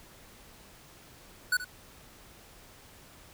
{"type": "tone with echo", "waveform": "square", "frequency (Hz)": 1480, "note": "F#6", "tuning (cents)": 0, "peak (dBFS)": -24, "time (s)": [1.52, 1.57], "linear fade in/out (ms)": 5, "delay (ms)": 76, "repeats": 1, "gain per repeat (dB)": -13, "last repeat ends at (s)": 1.646, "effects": ["pink hiss -54 dBFS RMS until 3.33 s"]}